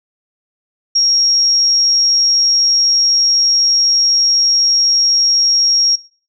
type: tone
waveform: sine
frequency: 5588 Hz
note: F8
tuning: in tune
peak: -9 dBFS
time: 0.95-5.96 s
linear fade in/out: 10 ms
effects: noise-tail reverb RT60 0.4 s tail -21 dB re dry